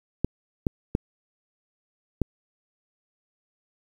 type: clicks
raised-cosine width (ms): 3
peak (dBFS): -9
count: 4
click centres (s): 0.246 / 0.668 / 0.951 / 2.217
effects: 8-bit